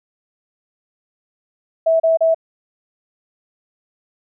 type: tone bursts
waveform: sine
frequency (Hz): 652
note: E5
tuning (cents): -19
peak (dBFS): -11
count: 3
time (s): 1.86-2.346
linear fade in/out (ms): 10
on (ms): 140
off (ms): 33
effects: none